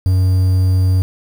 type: tone with quantisation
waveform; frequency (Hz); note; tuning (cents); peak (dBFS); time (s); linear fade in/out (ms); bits
triangle; 92.9; F#2; +7; -8; 0.06-1.02; 0; 6
effects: none